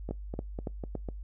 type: two click trains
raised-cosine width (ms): 2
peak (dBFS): -20 / -23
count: 4 / 5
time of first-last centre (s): 0.11-0.953 / 0.09-1.088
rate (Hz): 3.56 / 4.01
effects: noise-tail reverb RT60 0.2 s tail -25 dB re dry + added 50 Hz sine -38 dBFS peak until 1.23 s